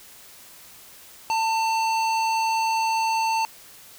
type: tone with low-pass filter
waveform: square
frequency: 895 Hz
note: A5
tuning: 29 cents sharp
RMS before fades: -23 dBFS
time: 1.3-3.45 s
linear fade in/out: 0 ms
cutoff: 6100 Hz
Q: 0.9
effects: white hiss -47 dBFS RMS until 3.98 s